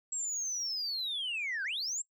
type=linear two-way sweep; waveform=sine; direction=down then up; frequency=7670 to 1488 to 7670 Hz; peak=-31 dBFS; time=0.12-2.02 s; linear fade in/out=5 ms; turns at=1.64 s; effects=noise-tail reverb RT60 0.1 s tail -23 dB re dry + tanh soft clip ceiling -30 dBFS